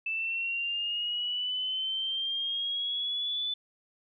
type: linear sweep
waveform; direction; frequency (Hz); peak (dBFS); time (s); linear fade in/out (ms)
sine; up; 2635 to 3500; -29; 0.06-3.54; 5
effects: none